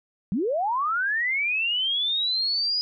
sine linear sweep, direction up, 166.5 to 4978 Hz, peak -22 dBFS, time 0.32-2.81 s, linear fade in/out 0 ms, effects none

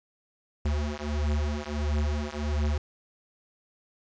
square beating tone pair, 73.42 / 74.92 Hz, D2 / D2, 0 / +35 cents, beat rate 1.5 Hz, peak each -30 dBFS, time 0.65-2.78 s, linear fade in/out 5 ms, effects resampled to 16000 Hz + 9-bit

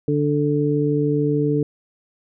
harmonic tone, 146.83 Hz, D3, in tune, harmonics 1 / 2 / 3, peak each -21 / -21 / -21 dBFS, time 0.08-1.63 s, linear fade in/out 2 ms, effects none

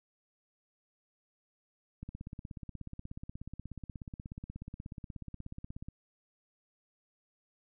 click train, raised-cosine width 5 ms, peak -30 dBFS, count 65, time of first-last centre 2.03-5.885 s, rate 16.6 Hz, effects none

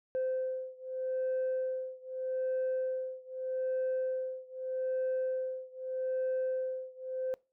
sine beating tone pair, 517 / 517.81 Hz, C5 / C5, -21 / -18 cents, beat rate 0.81 Hz, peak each -33 / -34 dBFS, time 0.15-7.34 s, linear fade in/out 0 ms, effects noise-tail reverb RT60 0.3 s tail -24 dB re dry + tanh soft clip ceiling -27 dBFS

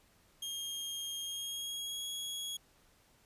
sawtooth tone with pitch glide, 3230 to 3327 Hz, G#7 to G#7, -49 to +2 cents, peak -35 dBFS, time 0.42-2.57 s, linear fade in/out 5 ms, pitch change +51 cents, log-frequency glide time 1.2-2.07 s, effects pink hiss -67 dBFS RMS until 3.25 s + resampled to 32000 Hz

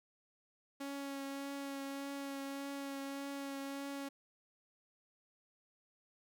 sawtooth tone with vibrato, 277.2 Hz, C#4, in tune, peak -37 dBFS, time 0.8-4.09 s, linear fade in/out 10 ms, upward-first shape triangle, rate 1.7 Hz, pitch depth 17 cents each way, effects none

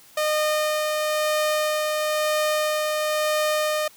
sawtooth tone with tremolo, 611 Hz, D#5, 32 cents flat, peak -16 dBFS, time 0.17-3.88 s, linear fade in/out 5 ms, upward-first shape sine, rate 1 Hz, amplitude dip 25%, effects white hiss -51 dBFS RMS until 3.96 s

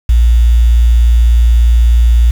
sine tone with quantisation, 58.27 Hz, A#1, in tune, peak -4 dBFS, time 0.09-2.31 s, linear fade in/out 5 ms, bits 5, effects none

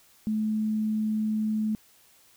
sine tone, 215.9 Hz, A3, 33 cents flat, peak -24 dBFS, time 0.27-1.75 s, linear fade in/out 0 ms, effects white hiss -59 dBFS RMS until 2.36 s

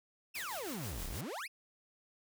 35% pulse exponential two-way sweep, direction down then up, 2800 to 30 to 2800 Hz, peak -38 dBFS, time 0.34-1.48 s, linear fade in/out 20 ms, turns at 1.07 s
white noise with tremolo, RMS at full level -45 dBFS, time 0.35-1.21 s, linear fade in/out 2 ms, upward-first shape sine, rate 6.3 Hz, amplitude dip 45%
effects none

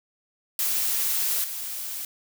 blue noise with level steps, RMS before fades -25 / -33 dBFS, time 0.59-2.05 s, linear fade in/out 2 ms, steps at 1.44 s, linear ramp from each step 2 ms, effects none

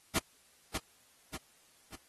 pink noise with echo, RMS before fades -29 dBFS, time 0.15-0.19 s, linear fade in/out 10 ms, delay 590 ms, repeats 3, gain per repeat -6 dB, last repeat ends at 1.96 s, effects white hiss -65 dBFS RMS until 2.08 s + AAC 32 kbps

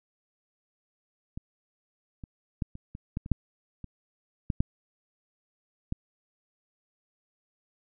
clicks, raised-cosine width 5 ms, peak -24 / -28 / -16 / -29 / -27 / -18 / -27 / -10 / -27 / -15 / -11 / -17 dBFS, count 12, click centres 1.375 / 2.238 / 2.622 / 2.754 / 2.951 / 3.171 / 3.261 / 3.317 / 3.843 / 4.502 / 4.605 / 5.924 s, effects none

